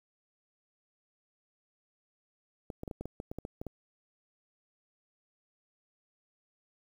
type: clicks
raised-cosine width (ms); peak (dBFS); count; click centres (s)
2; -25; 12; 2.702 / 2.834 / 2.878 / 2.912 / 3.01 / 3.056 / 3.201 / 3.315 / 3.386 / 3.451 / 3.615 / 3.667
effects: 9-bit